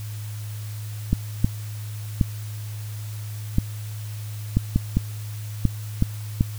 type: clicks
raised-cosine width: 5 ms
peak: -5 dBFS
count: 10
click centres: 1.13 / 1.445 / 2.212 / 3.584 / 4.57 / 4.76 / 4.97 / 5.653 / 6.024 / 6.409 s
effects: added 106 Hz sine -30 dBFS peak until 6.58 s + white hiss -44 dBFS RMS until 6.58 s